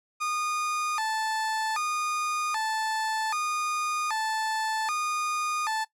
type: tone with vibrato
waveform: 30% pulse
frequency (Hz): 1037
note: C6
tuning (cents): -16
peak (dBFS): -24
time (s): 0.2-5.85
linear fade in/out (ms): 20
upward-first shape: square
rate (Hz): 0.64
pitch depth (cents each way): 290
effects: noise-tail reverb RT60 0.1 s tail -17 dB re dry + low-pass 10000 Hz 12 dB/octave